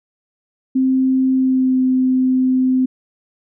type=tone with pitch glide; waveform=sine; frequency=261.6 to 257.8 Hz; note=C4 to C4; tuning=0 to -26 cents; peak=-12 dBFS; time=0.75-2.86 s; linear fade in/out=10 ms; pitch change=-26 cents; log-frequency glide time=1.34-1.8 s; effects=none